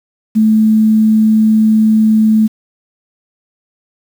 sine tone with quantisation, 217.9 Hz, A3, 17 cents flat, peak -6 dBFS, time 0.35-2.48 s, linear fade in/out 20 ms, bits 6, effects none

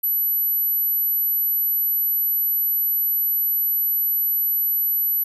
sine tone, 11840 Hz, F#9, in tune, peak -18 dBFS, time 0.03-5.24 s, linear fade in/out 10 ms, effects none

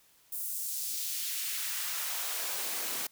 white noise with high-pass filter sweep, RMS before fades -35 dBFS, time 0.32-3.07 s, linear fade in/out 5 ms, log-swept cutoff 11000 to 210 Hz, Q 0.91, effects white hiss -64 dBFS RMS until 3.11 s

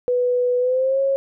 sine tone with pitch glide, 493.9 to 544.9 Hz, B4 to C#5, 0 to -30 cents, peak -16 dBFS, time 0.08-1.16 s, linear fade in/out 0 ms, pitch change +170 cents, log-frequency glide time 0.59-1 s, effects none

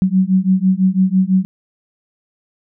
sine beating tone pair, 185 / 191 Hz, F#3 / G3, 0 / -45 cents, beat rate 6 Hz, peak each -14 dBFS, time 0.02-1.45 s, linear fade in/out 0 ms, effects none

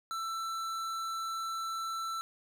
sine tone with tanh clipping, 1333 Hz, E6, 19 cents sharp, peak -36 dBFS, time 0.11-2.21 s, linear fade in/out 0 ms, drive 17 dB, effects none

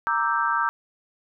sine chord, E half-diminished seventh, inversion second, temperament equal, 932.3 / 1174.7 / 1318.5 / 1568 Hz, Bb5 / D6 / E6 / G6, 0 / 0 / 0 / 0 cents, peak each -26 dBFS, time 0.07-0.69 s, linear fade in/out 0 ms, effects none

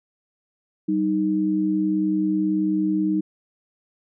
sine tone pair together, 192.78 / 311.1 Hz, G3 / D#4, -29 / 0 cents, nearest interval minor sixth, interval 829 cents, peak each -24 / -20 dBFS, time 0.88-3.21 s, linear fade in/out 10 ms, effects none

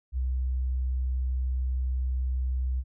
sine tone, 63.8 Hz, C2, 43 cents flat, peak -25 dBFS, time 0.12-2.84 s, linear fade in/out 50 ms, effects none

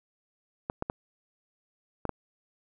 clicks, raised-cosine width 1 ms, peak -16 dBFS, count 5, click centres 0.699 / 0.824 / 0.899 / 2.053 / 2.093 s, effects none

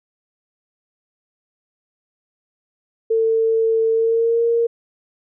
sine tone with pitch glide, 449.1 to 465.5 Hz, A4 to A#4, +35 to -2 cents, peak -14 dBFS, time 3.1-4.67 s, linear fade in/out 10 ms, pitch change +63 cents, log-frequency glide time 3.91-4.43 s, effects none

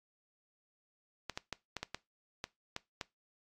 clicks, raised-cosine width 0.2 ms, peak -20 dBFS, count 9, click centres 1.297 / 1.375 / 1.527 / 1.767 / 1.83 / 1.946 / 2.441 / 2.764 / 3.012 s, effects noise-tail reverb RT60 0.2 s tail -20 dB re dry + AAC 64 kbps

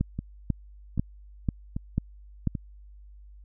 two click trains, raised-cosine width 5 ms, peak -12 / -18 dBFS, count 6 / 4, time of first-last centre 0.01-2.473 / 0.19-2.552 s, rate 2.03 / 1.27 Hz, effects added 50 Hz sine -46 dBFS peak until 3.44 s

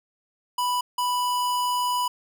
square tone bursts at uneven times, 987.8 Hz, B5, in tune, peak -23 dBFS, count 2, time 0.58-0.81 / 0.98-2.08 s, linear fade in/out 5 ms, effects none

